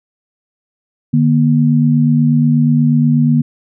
sine tone pair together, 150.4 / 238.7 Hz, D3 / A#3, +42 / +41 cents, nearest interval minor sixth, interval 799 cents, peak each -11 dBFS, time 1.13-3.42 s, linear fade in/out 10 ms, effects none

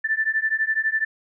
sine beating tone pair, 1760 / 1772 Hz, A6 / A6, 0 / +12 cents, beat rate 12 Hz, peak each -23 dBFS, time 0.04-1.05 s, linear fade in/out 10 ms, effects none

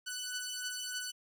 10% pulse beating tone pair, 1489 / 1492.3 Hz, F#6 / F#6, +11 / +14 cents, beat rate 3.3 Hz, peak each -31 / -33 dBFS, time 0.06-1.12 s, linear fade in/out 20 ms, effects none

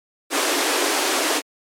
pink high-pass noise, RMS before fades -20 dBFS, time 0.3-1.42 s, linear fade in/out 50 ms, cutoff 270 Hz, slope 96 dB/octave, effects low-pass 11000 Hz 12 dB/octave + MP3 96 kbps

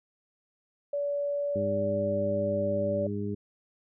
sine tone with pitch glide, 573 to 576.7 Hz, D5 to D5, -43 to -32 cents, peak -27 dBFS, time 0.93-3.07 s, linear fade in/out 5 ms, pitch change +11 cents, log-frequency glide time 1.27-1.95 s
harmonic tone, 102.1 Hz, G#2, 29 cents flat, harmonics 1 / 2 / 3 / 4, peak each -35 / -33 / -38 / -36 dBFS, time 1.55-3.35 s, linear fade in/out 10 ms
effects none

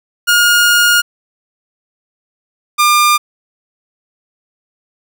sawtooth tone pair in turn, 1427 / 1200 Hz, F6 / D6, +37 / +37 cents, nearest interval minor third, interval 300 cents, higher first, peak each -4 dBFS, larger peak neither, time 0.27-1.02 / 2.78-3.18 s, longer first, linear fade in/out 20 ms, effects none

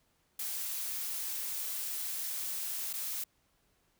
blue noise with dropouts, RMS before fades -37 dBFS, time 0.39-3.24 s, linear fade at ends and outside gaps 5 ms, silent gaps 2.93-2.936 s, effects pink hiss -73 dBFS RMS until 3.99 s

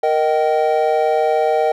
triangle chord, Eb major, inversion second, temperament equal with one note detuned, 466.2 / 622.3 / 771.4 Hz, Bb4 / Eb5 / G5, 0 / 0 / -28 cents, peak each -16 dBFS, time 0.03-1.72 s, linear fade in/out 5 ms, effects none

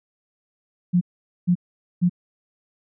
sine tone bursts, 177.3 Hz, F3, 26 cents sharp, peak -14 dBFS, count 3, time 0.93-2.096 s, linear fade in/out 20 ms, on 82 ms, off 460 ms, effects none

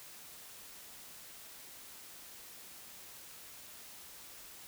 silence, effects white hiss -52 dBFS RMS until 4.67 s

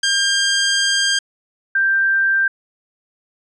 15% pulse / sine tone pair in turn, 1600 / 1576.2 Hz, G6 / G6, +35 / +9 cents, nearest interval unison, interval 26 cents, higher first, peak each -8 / -13 dBFS, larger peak first, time 0.03-1.19 / 1.75-2.48 s, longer first, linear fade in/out 5 ms, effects resampled to 24000 Hz

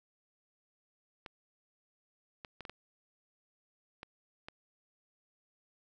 clicks, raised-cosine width 0.3 ms, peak -28 dBFS, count 7, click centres 1.262 / 2.448 / 2.607 / 2.652 / 2.696 / 4.031 / 4.485 s, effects none

